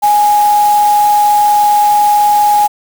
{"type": "tone in noise", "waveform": "sine", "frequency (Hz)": 830.6, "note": "G#5", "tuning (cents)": 0, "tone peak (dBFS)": -6, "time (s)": [0.02, 2.68], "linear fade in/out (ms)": 20, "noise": "white", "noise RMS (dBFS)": -24, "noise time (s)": [0.02, 2.68], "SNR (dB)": 15, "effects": []}